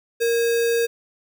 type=tone with sample-and-hold; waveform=sine; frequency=466.2 Hz; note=A#4; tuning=in tune; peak=-17 dBFS; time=0.2-0.87 s; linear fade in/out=20 ms; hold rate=2100 Hz; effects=none